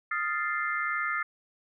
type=chord; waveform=sine; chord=F dominant seventh; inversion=third; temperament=equal with one note detuned; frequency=1244.5 / 1386.5 / 1760 / 2093 Hz; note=Eb6 / F6 / A6 / C7; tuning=0 / -13 / 0 / 0 cents; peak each=-33 dBFS; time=0.11-1.23 s; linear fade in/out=5 ms; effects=none